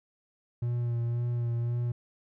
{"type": "tone with vibrato", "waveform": "triangle", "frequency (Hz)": 119.1, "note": "A#2", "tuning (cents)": 38, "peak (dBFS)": -25, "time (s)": [0.62, 1.92], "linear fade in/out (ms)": 5, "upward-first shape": "sine", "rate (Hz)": 1.9, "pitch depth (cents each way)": 22, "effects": []}